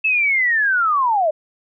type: linear sweep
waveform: sine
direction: down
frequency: 2637 to 587.3 Hz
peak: -14 dBFS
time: 0.04-1.31 s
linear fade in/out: 10 ms
effects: none